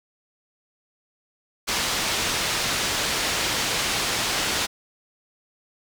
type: low-pass noise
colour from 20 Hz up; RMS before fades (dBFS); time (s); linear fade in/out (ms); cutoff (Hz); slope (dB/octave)
white; -25; 1.67-4.67; 20; 5400; 12
effects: none